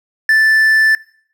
triangle tone with quantisation, 1760 Hz, A6, in tune, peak -6 dBFS, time 0.29-0.95 s, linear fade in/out 2 ms, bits 6, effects noise-tail reverb RT60 0.6 s tail -22 dB re dry

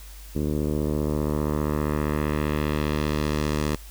10% pulse tone with low-pass filter sweep, 75.1 Hz, D2, 39 cents sharp, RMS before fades -25 dBFS, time 0.35-3.76 s, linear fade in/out 10 ms, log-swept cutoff 360 to 8900 Hz, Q 1, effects added 50 Hz sine -40 dBFS peak until 3.9 s + white hiss -48 dBFS RMS until 3.9 s

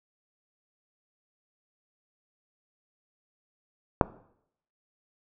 click, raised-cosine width 1 ms, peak -3 dBFS, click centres 4.012 s, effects noise-tail reverb RT60 0.7 s tail -19 dB re dry

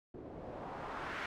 white noise with low-pass filter sweep, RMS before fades -44 dBFS, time 0.14-1.26 s, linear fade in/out 2 ms, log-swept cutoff 340 to 1900 Hz, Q 1.6, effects none

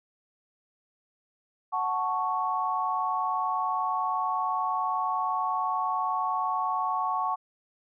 sine chord, F# minor, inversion none, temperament equal, 740 / 880 / 1108.7 Hz, F#5 / A5 / C#6, 0 / 0 / 0 cents, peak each -31 / -31 / -28 dBFS, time 1.72-7.36 s, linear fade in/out 20 ms, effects none

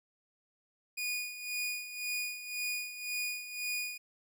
sawtooth tone with tremolo, 2458 Hz, D#7, 22 cents flat, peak -29 dBFS, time 0.97-3.98 s, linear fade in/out 10 ms, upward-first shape sine, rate 1.9 Hz, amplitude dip 70%, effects none

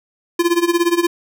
square tone with tremolo, 343.6 Hz, F4, 28 cents flat, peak -11 dBFS, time 0.39-1.07 s, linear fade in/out 5 ms, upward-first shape sine, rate 17 Hz, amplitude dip 85%, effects none

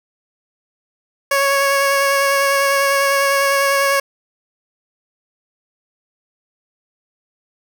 15% pulse tone with vibrato, 554.4 Hz, C#5, in tune, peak -7 dBFS, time 1.31-4 s, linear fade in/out 5 ms, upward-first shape sine, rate 10 Hz, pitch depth 13 cents each way, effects none

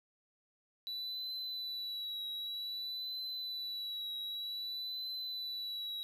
triangle tone with vibrato, 3951 Hz, B7, in tune, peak -37 dBFS, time 0.87-6.03 s, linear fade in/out 0 ms, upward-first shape triangle, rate 0.53 Hz, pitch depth 42 cents each way, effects none

